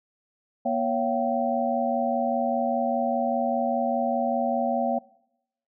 sine tone cluster, 238 / 555 / 686 / 771 Hz, A#3 / C#5 / F5 / G5, +36 / +2 / -31 / -29 cents, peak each -28 dBFS, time 0.65-4.99 s, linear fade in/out 10 ms, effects noise-tail reverb RT60 0.8 s tail -21 dB re dry

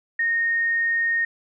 sine tone, 1850 Hz, A#6, 14 cents flat, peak -19 dBFS, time 0.19-1.25 s, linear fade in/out 5 ms, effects none

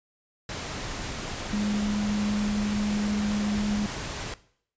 sine tone in noise, 207.7 Hz, G#3, in tune, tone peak -24 dBFS, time 1.53-3.86 s, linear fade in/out 2 ms, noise pink, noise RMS -34 dBFS, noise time 0.49-4.34 s, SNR +7 dB, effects noise-tail reverb RT60 0.6 s tail -18 dB re dry + resampled to 16000 Hz

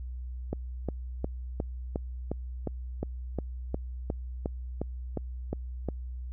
click train, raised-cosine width 2 ms, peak -17 dBFS, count 16, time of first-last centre 0.53-5.887 s, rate 2.8 Hz, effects added 62 Hz sine -35 dBFS peak until 6.32 s

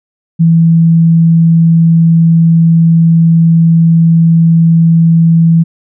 sine tone, 165.2 Hz, E3, 4 cents sharp, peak -3 dBFS, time 0.39-5.64 s, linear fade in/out 20 ms, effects none

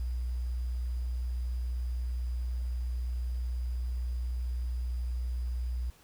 sine tone with sample-and-hold, 61.1 Hz, B1, 18 cents flat, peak -30 dBFS, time 0-5.9 s, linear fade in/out 0 ms, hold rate 4900 Hz, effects pink hiss -60 dBFS RMS until 6.03 s

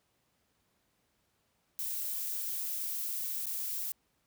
violet noise with dropouts, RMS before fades -36 dBFS, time 1.79-3.92 s, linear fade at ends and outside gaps 0 ms, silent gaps 3.457-3.467 s, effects pink hiss -75 dBFS RMS until 4.26 s + high-pass 60 Hz 12 dB/octave

